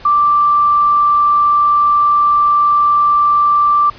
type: tone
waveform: sine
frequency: 1174.7 Hz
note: D6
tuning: in tune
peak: -8 dBFS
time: 0.05-3.9 s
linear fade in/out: 5 ms
effects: pink hiss -38 dBFS RMS until 3.98 s + resampled to 11025 Hz